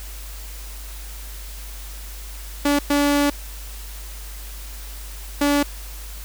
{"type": "tone bursts at uneven times", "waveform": "sawtooth", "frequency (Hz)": 287.5, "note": "D4", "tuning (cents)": -37, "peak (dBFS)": -12, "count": 3, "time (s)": [[2.65, 2.79], [2.9, 3.3], [5.41, 5.63]], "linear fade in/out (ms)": 5, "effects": ["added 50 Hz sine -33 dBFS peak until 6.24 s", "white hiss -40 dBFS RMS until 6.24 s"]}